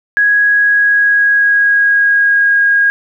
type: tone with pitch glide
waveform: sine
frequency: 1661.2 to 1634.5 Hz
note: G#6 to G#6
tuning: 0 to -28 cents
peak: -7 dBFS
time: 0.17-2.9 s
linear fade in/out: 0 ms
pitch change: -28 cents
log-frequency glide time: 0.42-2.62 s
effects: 8-bit